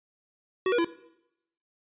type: tone with pitch steps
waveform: square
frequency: 375.2 / 481.4 / 336.8 Hz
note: F#4 / B4 / E4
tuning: +24 / -44 / +37 cents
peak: -23 dBFS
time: 0.66-0.846 s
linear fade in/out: 2 ms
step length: 62 ms
effects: noise-tail reverb RT60 0.8 s tail -18 dB re dry + resampled to 8000 Hz